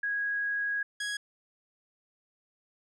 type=tone pair in turn; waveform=sine / sawtooth; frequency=1652 / 1660.4 Hz; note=G#6 / G#6; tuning=-10 / -1 cents; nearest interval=unison; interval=9 cents; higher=second; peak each=-28 dBFS; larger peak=neither; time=0.03-0.83 / 1-1.17 s; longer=first; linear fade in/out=5 ms; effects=resampled to 22050 Hz